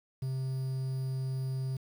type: tone with quantisation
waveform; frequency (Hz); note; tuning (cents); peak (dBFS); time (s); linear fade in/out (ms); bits
triangle; 131.7; C3; +12; -29; 0.22-1.77; 5; 9
effects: none